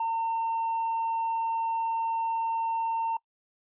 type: tone with tanh clipping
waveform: triangle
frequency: 909 Hz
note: A#5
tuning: 44 cents flat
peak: -26 dBFS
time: 0-3.17 s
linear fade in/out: 5 ms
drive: 6 dB
effects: noise-tail reverb RT60 0.1 s tail -24 dB re dry + resampled to 8000 Hz